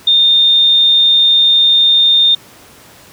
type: tone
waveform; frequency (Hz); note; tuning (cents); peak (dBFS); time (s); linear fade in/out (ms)
sine; 3636; A#7; -44; -6; 0.07-2.35; 5
effects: pink hiss -40 dBFS RMS until 3.12 s + high-pass 100 Hz 12 dB/octave